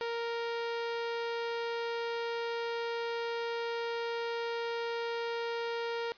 sawtooth tone, 466.1 Hz, A#4, in tune, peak -29 dBFS, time 0.01-6.12 s, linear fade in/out 0 ms, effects white hiss -56 dBFS RMS until 6.17 s + resampled to 11025 Hz

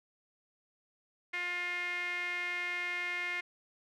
sawtooth tone with band-pass filter, 354 Hz, F4, 23 cents sharp, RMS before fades -36 dBFS, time 1.33-3.41 s, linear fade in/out 10 ms, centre 2100 Hz, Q 6.2, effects none

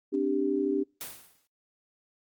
sine chord, C suspended second, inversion none, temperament just, 261.6 / 294.3 / 392.4 Hz, C4 / D4 / G4, 0 / +4 / +2 cents, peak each -32 / -28 / -28 dBFS, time 0.12-0.84 s, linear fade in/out 20 ms
white noise with exponential decay, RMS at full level -35 dBFS, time 1.01-1.47 s, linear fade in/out 0 ms, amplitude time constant 100 ms
effects noise-tail reverb RT60 0.3 s tail -26 dB re dry + Opus 24 kbps

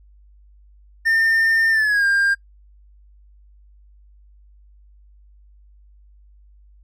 triangle tone with pitch glide, 1808 to 1601.5 Hz, A6 to G6, +47 to +37 cents, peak -13 dBFS, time 1.05-2.35 s, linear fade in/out 20 ms, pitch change -210 cents, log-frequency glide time 1.71-2.05 s, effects noise-tail reverb RT60 0.1 s tail -22 dB re dry + added 50 Hz sine -47 dBFS peak until 6.83 s

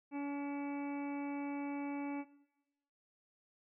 harmonic tone with a mistuned harmonic, 284.3 Hz, C#4, 44 cents sharp, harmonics 1 / 2 / 3 / 4 / 5 / 6 / 7 / 8 / 9, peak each -37 / -51 / -47 / -57 / -60 / -63 / -64 / -53 / -59 dBFS, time 0.11-2.25 s, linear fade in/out 50 ms, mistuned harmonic 9, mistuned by +56 cents, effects noise-tail reverb RT60 0.9 s tail -17 dB re dry

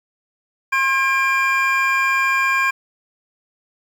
triangle tone cluster, 1067 / 1618 / 2381 Hz, C6 / G#6 / D7, +34 / -46 / +23 cents, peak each -18 dBFS, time 0.72-2.71 s, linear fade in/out 10 ms, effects 8-bit

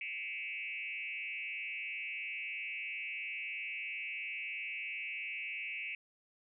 sine tone with frequency modulation, 2434 Hz, D#7, 39 cents flat, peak -38 dBFS, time 0.01-5.95 s, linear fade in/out 2 ms, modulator 157 Hz, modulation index 1.9, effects none

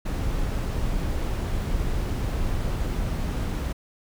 brown noise, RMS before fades -26 dBFS, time 0.05-3.73 s, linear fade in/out 10 ms, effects none

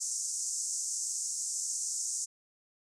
white band-pass noise, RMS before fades -35 dBFS, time 0-2.26 s, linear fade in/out 20 ms, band 5900 to 8300 Hz, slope 48 dB/octave, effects none

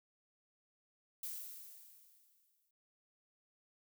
violet noise with exponential decay, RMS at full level -42 dBFS, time 1.23-2.71 s, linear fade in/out 5 ms, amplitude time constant 320 ms, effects none

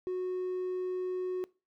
triangle tone, 367 Hz, F#4, 14 cents flat, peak -28 dBFS, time 0.07-1.44 s, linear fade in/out 0 ms, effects noise-tail reverb RT60 0.3 s tail -23 dB re dry + tanh soft clip ceiling -27 dBFS

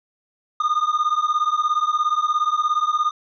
triangle beating tone pair, 1213 / 1230 Hz, D#6 / D#6, -44 / -20 cents, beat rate 17 Hz, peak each -19 dBFS, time 0.6-3.11 s, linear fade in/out 5 ms, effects resampled to 16000 Hz

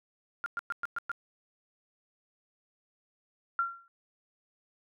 sine tone bursts, 1400 Hz, F6, 4 cents sharp, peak -30 dBFS, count 6, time 0.44-1.116 s, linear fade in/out 0 ms, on 21 ms, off 110 ms
sine tone with exponential decay, 1373 Hz, F6, 30 cents flat, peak -23 dBFS, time 3.59-3.88 s, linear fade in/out 1 ms, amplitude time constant 61 ms
effects none

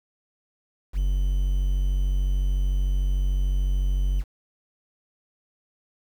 triangle tone with quantisation, 46.79 Hz, F#1, 20 cents sharp, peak -18 dBFS, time 0.93-4.24 s, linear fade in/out 50 ms, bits 8, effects none

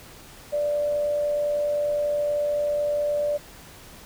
sine tone with amplitude modulation, 587.3 Hz, D5, in tune, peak -20 dBFS, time 0.52-3.38 s, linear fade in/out 20 ms, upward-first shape sine, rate 89.8 Hz, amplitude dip 30%, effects pink hiss -46 dBFS RMS until 4.05 s

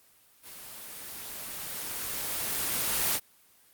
white noise with level ramp, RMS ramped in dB -46 to -26 dBFS, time 0.42-3.2 s, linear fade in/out 50 ms, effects white hiss -61 dBFS RMS until 3.73 s + Opus 24 kbps

